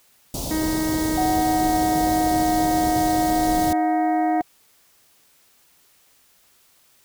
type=band-stop noise; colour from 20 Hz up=pink; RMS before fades=-28 dBFS; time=0.34-3.73 s; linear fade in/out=2 ms; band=830 to 3800 Hz; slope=24 dB/octave
type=harmonic tone; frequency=314 Hz; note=D#4; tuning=16 cents sharp; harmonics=1 / 2 / 3 / 4 / 5 / 6 / 7; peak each=-21 / -35 / -35 / -41 / -42 / -37 / -43 dBFS; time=0.51-4.41 s; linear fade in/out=0 ms
type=tone with pitch glide; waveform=sine; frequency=741 to 721.2 Hz; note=F#5 to F#5; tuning=+2 to -45 cents; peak=-20 dBFS; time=1.17-4.42 s; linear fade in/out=10 ms; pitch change=-47 cents; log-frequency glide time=1.33-2.4 s
effects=white hiss -58 dBFS RMS until 7.04 s